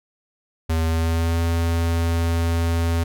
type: tone with pitch glide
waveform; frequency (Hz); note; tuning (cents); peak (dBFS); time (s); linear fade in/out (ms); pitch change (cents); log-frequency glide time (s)
square; 81.1 to 83.72; E2 to E2; -28 to +27; -19; 0.69-3.04; 10; +55; 0.85-1.4
effects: none